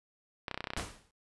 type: clicks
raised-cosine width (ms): 0.3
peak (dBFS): -19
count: 11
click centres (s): 0.482 / 0.513 / 0.544 / 0.576 / 0.606 / 0.642 / 0.672 / 0.704 / 0.735 / 0.766 / 0.797
type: noise with exponential decay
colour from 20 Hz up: pink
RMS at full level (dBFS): -34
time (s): 0.77-1.11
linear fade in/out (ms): 2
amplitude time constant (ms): 73
effects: noise-tail reverb RT60 0.1 s tail -24 dB re dry + resampled to 24000 Hz